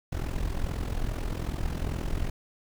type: noise with amplitude modulation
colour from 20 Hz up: brown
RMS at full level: -27 dBFS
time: 0.12-2.3 s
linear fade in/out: 5 ms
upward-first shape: sine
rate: 42.4 Hz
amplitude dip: 75%
effects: none